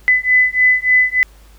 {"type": "beating tone pair", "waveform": "sine", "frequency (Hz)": [2005, 2008.4], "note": ["B6", "B6"], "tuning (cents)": [26, 29], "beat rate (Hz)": 3.4, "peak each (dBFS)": -13, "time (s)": [0.08, 1.23], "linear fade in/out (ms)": 0, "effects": ["added 51 Hz sine -42 dBFS peak until 1.58 s", "pink hiss -50 dBFS RMS until 1.58 s"]}